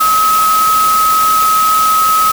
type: tone in noise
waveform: sine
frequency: 1278 Hz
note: D#6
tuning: 46 cents sharp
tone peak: -8 dBFS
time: 0-2.32 s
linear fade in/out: 10 ms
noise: white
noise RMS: -19 dBFS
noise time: 0-2.32 s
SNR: +8 dB
effects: none